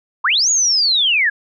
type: linear two-way sweep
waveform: sine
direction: up then down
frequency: 902 to 6830 to 1610 Hz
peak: -12 dBFS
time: 0.24-1.3 s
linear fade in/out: 10 ms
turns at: 0.5 s
effects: none